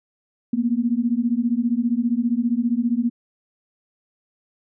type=beating tone pair; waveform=sine; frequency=230 / 245 Hz; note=A#3 / B3; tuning=-23 / -14 cents; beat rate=15 Hz; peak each=-21 dBFS; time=0.53-3.1 s; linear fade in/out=5 ms; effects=none